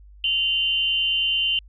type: tone pair together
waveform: sine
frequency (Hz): 2794 / 3065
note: F7 / G7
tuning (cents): 0 / -40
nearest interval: major second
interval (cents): 160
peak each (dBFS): -22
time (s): 0.24-1.59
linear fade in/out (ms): 2
effects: added 50 Hz sine -44 dBFS peak until 1.68 s